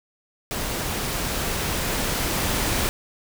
pink noise with level ramp, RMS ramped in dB -28 to -23 dBFS, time 0.51-2.89 s, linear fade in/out 0 ms, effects none

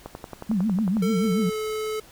click train, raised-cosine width 1 ms, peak -20 dBFS, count 11, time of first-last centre 0.06-0.969 s, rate 11 Hz
sine tone with vibrato, 200 Hz, G3, 35 cents sharp, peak -20 dBFS, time 0.49-1.5 s, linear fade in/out 10 ms, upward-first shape triangle, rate 6.9 Hz, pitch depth 260 cents each way
square tone with pitch glide, 448.1 to 432.3 Hz, A4 to A4, +32 to -31 cents, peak -27 dBFS, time 1.02-2 s, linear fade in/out 5 ms, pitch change -63 cents, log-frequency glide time 1.18-1.56 s
effects pink hiss -50 dBFS RMS until 2.11 s

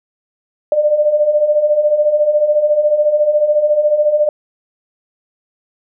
sine beating tone pair, 587.3 / 601.3 Hz, D5 / D5, 0 / +41 cents, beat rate 14 Hz, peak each -17 / -11 dBFS, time 0.72-4.29 s, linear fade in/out 2 ms, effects none

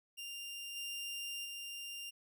sawtooth tone with level steps, 2794 Hz, F7, in tune, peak -40 / -37 / -40 dBFS, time 0.17-2.11 s, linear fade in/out 20 ms, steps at 0.75 / 1.44 s, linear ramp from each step 20 ms, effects none

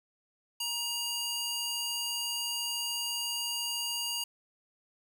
square tone with high-pass filter, 947 Hz, A#5, 27 cents sharp, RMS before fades -34 dBFS, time 0.6-4.24 s, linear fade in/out 5 ms, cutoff 3100 Hz, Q 0.95, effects none

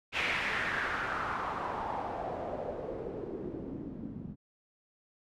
white noise with low-pass filter sweep, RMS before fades -36 dBFS, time 0.12-4.36 s, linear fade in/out 50 ms, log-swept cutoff 2500 to 210 Hz, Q 3, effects none

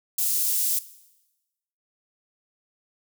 white high-pass noise, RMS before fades -24 dBFS, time 0.18-0.79 s, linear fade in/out 5 ms, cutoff 7200 Hz, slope 12 dB/octave, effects noise-tail reverb RT60 1.0 s tail -17 dB re dry

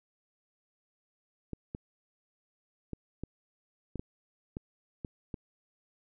clicks, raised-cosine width 3 ms, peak -24 dBFS, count 9, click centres 1.533 / 1.749 / 2.933 / 3.236 / 3.957 / 3.995 / 4.569 / 5.048 / 5.342 s, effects none

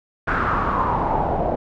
pink noise with low-pass filter sweep, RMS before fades -21 dBFS, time 0.27-1.56 s, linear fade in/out 10 ms, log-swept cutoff 1500 to 660 Hz, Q 5.1, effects none

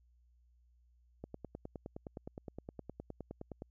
click train, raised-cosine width 2 ms, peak -30 dBFS, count 24, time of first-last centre 1.24-3.621 s, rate 9.66 Hz, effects added 60 Hz sine -65 dBFS peak until 3.7 s

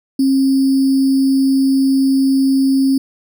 sine tone with sample-and-hold, 269 Hz, C4, 48 cents sharp, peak -10 dBFS, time 0.19-2.98 s, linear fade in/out 5 ms, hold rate 4900 Hz, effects none

